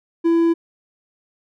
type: tone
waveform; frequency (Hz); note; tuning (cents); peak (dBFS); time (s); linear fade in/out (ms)
triangle; 334; E4; +23; -11; 0.24-0.54; 20
effects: none